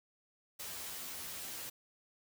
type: noise with comb filter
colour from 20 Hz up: white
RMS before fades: -44 dBFS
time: 0.59-1.7 s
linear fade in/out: 10 ms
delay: 12 ms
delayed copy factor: +0.85
effects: none